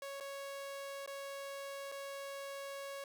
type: tone with dropouts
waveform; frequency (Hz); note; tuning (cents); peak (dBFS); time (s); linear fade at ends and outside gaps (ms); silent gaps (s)
sawtooth; 554.4; C#5; 0; -39; 0.02-3.04; 2; 0.201-0.207 / 1.062-1.075 / 1.917-1.921
effects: none